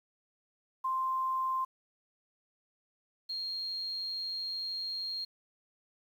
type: tone pair in turn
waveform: sine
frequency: 1046.5 / 4231 Hz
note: C6 / C8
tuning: 0 / +19 cents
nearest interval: 2 octaves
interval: 2419 cents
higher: second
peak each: -29 / -34 dBFS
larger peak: first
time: 0.84-1.65 / 3.29-5.25 s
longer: second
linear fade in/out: 10 ms
effects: 10-bit